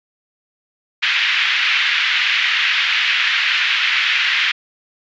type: band-pass noise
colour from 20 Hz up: pink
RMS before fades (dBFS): -17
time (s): 1.02-4.52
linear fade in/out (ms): 10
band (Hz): 1800 to 3300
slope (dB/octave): 24
effects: resampled to 16000 Hz